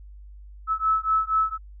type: beating tone pair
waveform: sine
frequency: 1300 / 1304.2 Hz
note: E6 / E6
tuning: -24 / -19 cents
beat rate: 4.2 Hz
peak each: -23 dBFS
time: 0.67-1.58 s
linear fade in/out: 50 ms
effects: added 50 Hz sine -41 dBFS peak until 1.8 s